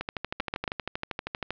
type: two click trains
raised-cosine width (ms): 0.3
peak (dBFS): -14 / -12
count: 20 / 3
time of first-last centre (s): 0.01-1.506 / 0.4-0.678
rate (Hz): 12.7 / 7.2
effects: low-pass 4000 Hz 12 dB/octave